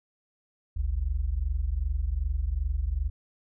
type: tone pair together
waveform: sine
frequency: 49.91 / 72.5 Hz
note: G1 / D2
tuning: +32 / -22 cents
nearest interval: tritone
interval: 646 cents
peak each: -28 dBFS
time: 0.76-3.1 s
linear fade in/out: 10 ms
effects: none